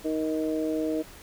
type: harmonic tone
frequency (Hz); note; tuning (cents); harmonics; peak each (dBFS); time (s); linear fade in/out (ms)
156.8; D#3; +14; 2 / 3 / 4; -27 / -31 / -33; 0.04-1.03; 20
effects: pink hiss -48 dBFS RMS until 1.22 s